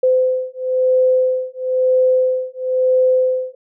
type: beating tone pair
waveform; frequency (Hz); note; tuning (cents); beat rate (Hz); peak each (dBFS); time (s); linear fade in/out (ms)
sine; 512 / 513; C5 / C5; -38 / -34; 1; -16; 0.03-3.55; 5
effects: none